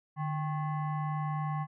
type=tone with frequency modulation; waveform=sine; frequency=150.7 Hz; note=D3; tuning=45 cents sharp; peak=-30 dBFS; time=0.16-1.67 s; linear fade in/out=50 ms; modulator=937 Hz; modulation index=0.8; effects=none